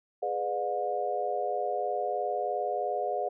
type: chord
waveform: sine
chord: G# diminished seventh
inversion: none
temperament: just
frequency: 415.3 / 498.4 / 598 / 717.6 Hz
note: G#4 / B4 / D5 / F5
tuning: 0 / +16 / +31 / +47 cents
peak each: -35 / -35 / -34 / -31 dBFS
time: 0.22-3.29 s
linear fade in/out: 10 ms
effects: none